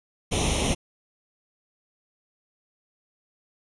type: noise with comb filter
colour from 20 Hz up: pink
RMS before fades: -24 dBFS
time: 0.31-0.75 s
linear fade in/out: 20 ms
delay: 0.32 ms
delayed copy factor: +0.8
effects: resampled to 24000 Hz